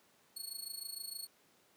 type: tone with amplitude modulation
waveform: 20% pulse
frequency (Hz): 4365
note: C#8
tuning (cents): -28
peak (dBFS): -33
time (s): 0.36-1.27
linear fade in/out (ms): 10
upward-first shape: sine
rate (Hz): 26.5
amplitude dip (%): 80
effects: pink hiss -68 dBFS RMS until 1.76 s + high-pass 200 Hz 12 dB/octave